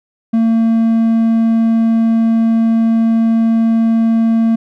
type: tone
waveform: triangle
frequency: 226.7 Hz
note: A#3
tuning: 48 cents flat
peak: -7 dBFS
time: 0.33-4.56 s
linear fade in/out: 10 ms
effects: none